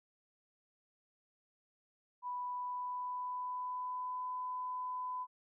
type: tone with pitch glide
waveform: sine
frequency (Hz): 987.8 to 1004.5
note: B5 to B5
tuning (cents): 0 to +29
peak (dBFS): -37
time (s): 2.22-5.27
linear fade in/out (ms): 50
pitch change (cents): +29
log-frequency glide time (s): 2.35-4.25
effects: none